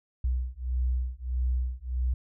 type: beating tone pair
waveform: sine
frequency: 61.74 / 63.34 Hz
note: B1 / B1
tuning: 0 / +44 cents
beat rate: 1.6 Hz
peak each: -29 dBFS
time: 0.24-2.14 s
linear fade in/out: 5 ms
effects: none